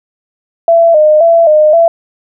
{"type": "tone with vibrato", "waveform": "sine", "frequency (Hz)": 640, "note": "D#5", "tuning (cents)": 49, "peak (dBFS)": -3, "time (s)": [0.68, 1.88], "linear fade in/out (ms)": 2, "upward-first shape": "square", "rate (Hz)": 1.9, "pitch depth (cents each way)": 80, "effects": []}